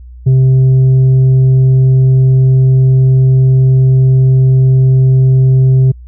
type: tone with tanh clipping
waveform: triangle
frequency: 130.81 Hz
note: C3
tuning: in tune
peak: -5 dBFS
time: 0.26-5.92 s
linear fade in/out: 10 ms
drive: 8 dB
effects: added 61 Hz sine -29 dBFS peak until 6.07 s